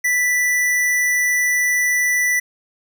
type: tone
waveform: square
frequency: 1975.5 Hz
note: B6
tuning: in tune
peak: -16 dBFS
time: 0.04-2.4 s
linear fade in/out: 10 ms
effects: none